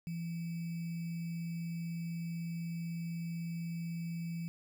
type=tone with sample-and-hold; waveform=sine; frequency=168 Hz; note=E3; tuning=33 cents sharp; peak=-36 dBFS; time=0.07-4.48 s; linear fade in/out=0 ms; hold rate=2450 Hz; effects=none